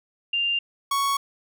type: tone pair in turn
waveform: sine / 45% pulse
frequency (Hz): 2793 / 1111.6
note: F7 / C#6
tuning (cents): -1 / +4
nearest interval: octave + major third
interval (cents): 1595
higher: first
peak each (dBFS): -21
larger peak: neither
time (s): 0.33-0.59 / 0.91-1.17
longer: neither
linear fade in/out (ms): 5
effects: none